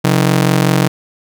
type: ring-modulated tone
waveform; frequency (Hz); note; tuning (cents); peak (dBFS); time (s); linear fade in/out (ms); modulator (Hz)
sawtooth; 155.56; D#3; 0; -3; 0.04-0.88; 10; 22.6
effects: none